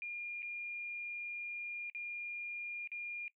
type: tone with dropouts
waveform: sine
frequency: 2413 Hz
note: D7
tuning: 46 cents sharp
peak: -39 dBFS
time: 0.02-3.28 s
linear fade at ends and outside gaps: 1 ms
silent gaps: 0.422-0.428 / 1.899-1.948 / 2.874-2.917 s
effects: noise-tail reverb RT60 0.1 s tail -20 dB re dry